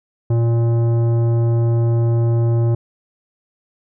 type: tone with tanh clipping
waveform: triangle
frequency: 116.54 Hz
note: A#2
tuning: in tune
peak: -15 dBFS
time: 0.3-2.75 s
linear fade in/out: 5 ms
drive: 17 dB
effects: none